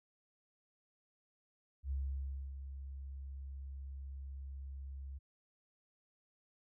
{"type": "tone with ADSR envelope", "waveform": "sine", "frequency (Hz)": 68, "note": "C#2", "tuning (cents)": -33, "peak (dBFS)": -34, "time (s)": [1.83, 5.19], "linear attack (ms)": 79, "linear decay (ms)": 620, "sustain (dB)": -9, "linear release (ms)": 18, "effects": []}